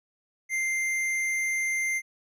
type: tone with tanh clipping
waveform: sine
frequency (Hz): 2093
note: C7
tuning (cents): 0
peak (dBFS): -27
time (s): 0.49-2.02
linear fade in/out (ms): 50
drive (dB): 14
effects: resampled to 32000 Hz